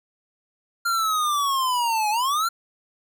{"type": "linear two-way sweep", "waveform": "square", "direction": "down then up", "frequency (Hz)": [1396.9, 829, 1396.9], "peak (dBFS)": -21, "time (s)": [0.85, 2.49], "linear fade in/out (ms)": 10, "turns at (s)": 2.1, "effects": []}